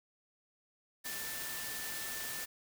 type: tone in noise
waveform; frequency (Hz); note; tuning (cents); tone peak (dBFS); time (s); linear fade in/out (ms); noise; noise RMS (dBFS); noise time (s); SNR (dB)
sine; 1772; A6; +12; -46; 1.04-2.46; 20; white; -41; 1.04-2.46; -8
effects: none